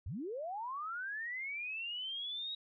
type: linear sweep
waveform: sine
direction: up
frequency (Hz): 61.74 to 3824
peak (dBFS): -38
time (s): 0.06-2.55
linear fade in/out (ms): 5
effects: none